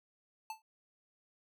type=tone with exponential decay; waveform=square; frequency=880 Hz; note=A5; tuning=in tune; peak=-37 dBFS; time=0.5-0.62 s; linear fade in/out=2 ms; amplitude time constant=25 ms; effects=none

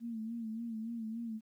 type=tone with vibrato; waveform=sine; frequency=226.7 Hz; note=A#3; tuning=48 cents flat; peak=-37 dBFS; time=0-1.41 s; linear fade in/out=50 ms; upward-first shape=sine; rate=3.5 Hz; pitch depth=64 cents each way; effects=12-bit

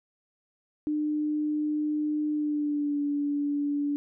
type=tone with pitch glide; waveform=sine; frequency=301.2 to 288.6 Hz; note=D4 to D4; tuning=+44 to -30 cents; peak=-25 dBFS; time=0.87-3.96 s; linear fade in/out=0 ms; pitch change=-74 cents; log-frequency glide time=2.31-3 s; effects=none

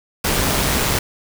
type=noise with amplitude modulation; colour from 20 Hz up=pink; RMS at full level=-17 dBFS; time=0.24-0.99 s; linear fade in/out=5 ms; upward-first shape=sine; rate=132 Hz; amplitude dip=35%; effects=none

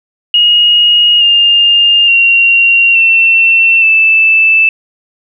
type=tone with pitch steps; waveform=sine; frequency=2875 / 2814 / 2755 / 2696 / 2639 Hz; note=F7 / F7 / F7 / E7 / E7; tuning=+50 / +12 / -24 / +38 / +1 cents; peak=-4 dBFS; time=0.34-4.69 s; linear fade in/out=2 ms; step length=870 ms; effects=none

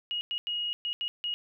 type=tone bursts at uneven times; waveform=sine; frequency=2884 Hz; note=F#7; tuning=45 cents flat; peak=-29 dBFS; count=6; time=0.11-0.21 / 0.31-0.38 / 0.47-0.73 / 0.85-0.93 / 1.01-1.08 / 1.24-1.34 s; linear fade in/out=0 ms; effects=none

